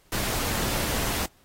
pink noise, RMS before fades -28 dBFS, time 0.12-1.26 s, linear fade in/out 5 ms, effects pink hiss -61 dBFS RMS until 1.44 s + AAC 48 kbps

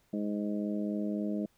harmonic tone, 103.83 Hz, G#2, in tune, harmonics 2 / 3 / 4 / 5 / 6, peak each -32 / -36 / -43 / -44 / -42 dBFS, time 0.13-1.46 s, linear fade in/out 5 ms, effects pink hiss -70 dBFS RMS until 1.57 s

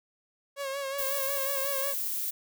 sawtooth tone with vibrato, 550 Hz, C#5, 14 cents flat, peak -28 dBFS, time 0.56-1.95 s, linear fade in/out 50 ms, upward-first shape sine, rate 5.5 Hz, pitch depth 46 cents each way
violet noise, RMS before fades -32 dBFS, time 0.98-2.31 s, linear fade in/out 10 ms
effects none

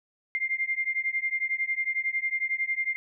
sine beating tone pair, 2100 / 2111 Hz, C7 / C7, +6 / +15 cents, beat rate 11 Hz, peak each -29 dBFS, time 0.35-2.96 s, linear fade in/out 0 ms, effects none

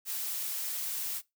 blue noise, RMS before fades -35 dBFS, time 0.05-1.22 s, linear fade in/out 50 ms, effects noise-tail reverb RT60 0.2 s tail -21 dB re dry

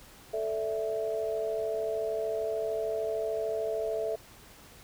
sine chord, A suspended fourth, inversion none, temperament just, 440 / 586.7 / 660 Hz, A4 / D5 / E5, 0 / -2 / +2 cents, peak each -32 / -38 / -32 dBFS, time 0.33-4.16 s, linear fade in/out 10 ms, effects pink hiss -53 dBFS RMS until 4.83 s

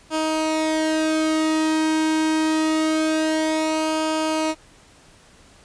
sawtooth tone with flanger, 314.6 Hz, D#4, 19 cents sharp, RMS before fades -21 dBFS, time 0.1-4.55 s, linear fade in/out 50 ms, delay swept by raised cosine 0.51 to 1.49 ms, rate 0.25 Hz, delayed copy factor -0.6, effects pink hiss -51 dBFS RMS until 5.64 s + resampled to 22050 Hz

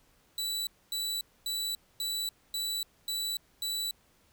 sawtooth tone bursts, 3951 Hz, B7, in tune, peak -28 dBFS, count 7, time 0.38-3.91 s, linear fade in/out 2 ms, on 290 ms, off 250 ms, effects pink hiss -66 dBFS RMS until 4.32 s

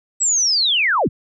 sine linear sweep, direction down, 7900 to 43.65 Hz, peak -14 dBFS, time 0.2-1.09 s, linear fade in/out 20 ms, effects none

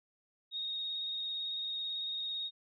sine tone with vibrato, 3733 Hz, A#7, 2 cents sharp, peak -35 dBFS, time 0.51-2.51 s, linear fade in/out 50 ms, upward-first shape square, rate 18 Hz, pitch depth 15 cents each way, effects none

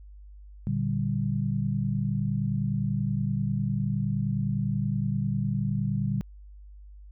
sine chord, G minor, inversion first, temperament equal, 116.54 / 146.83 / 196 Hz, Bb2 / D3 / G3, 0 / 0 / 0 cents, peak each -29 dBFS, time 0.67-6.21 s, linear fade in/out 0 ms, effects added 50 Hz sine -44 dBFS peak until 7.11 s

